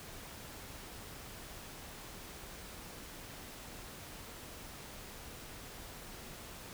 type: silence
effects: pink hiss -49 dBFS RMS until 6.73 s